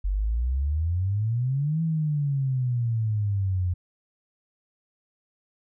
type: exponential two-way sweep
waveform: sine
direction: up then down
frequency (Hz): 45.77 to 164.81 to 87.8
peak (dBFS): -22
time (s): 0.04-3.74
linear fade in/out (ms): 10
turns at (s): 1.82
effects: none